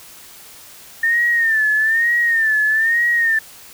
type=tone with vibrato; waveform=sine; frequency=1806 Hz; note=A6; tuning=45 cents sharp; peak=-13 dBFS; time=1.03-3.39 s; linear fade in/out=5 ms; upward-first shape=sine; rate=1.1 Hz; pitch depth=89 cents each way; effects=white hiss -41 dBFS RMS until 3.73 s